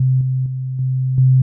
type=tone with level steps; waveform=sine; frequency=130 Hz; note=C3; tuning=11 cents flat; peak=-11 / -15 / -20 / -15 / -8 dBFS; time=0-1.42 s; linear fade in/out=5 ms; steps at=0.21 / 0.46 / 0.79 / 1.18 s; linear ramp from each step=2 ms; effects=none